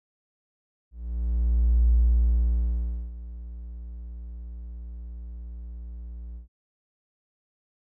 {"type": "tone with ADSR envelope", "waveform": "triangle", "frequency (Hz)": 58.5, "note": "A#1", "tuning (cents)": 7, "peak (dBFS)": -12, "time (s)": [0.91, 6.48], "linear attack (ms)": 1000, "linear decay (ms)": 1200, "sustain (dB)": -21, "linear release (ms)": 120, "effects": ["tanh soft clip ceiling -13 dBFS"]}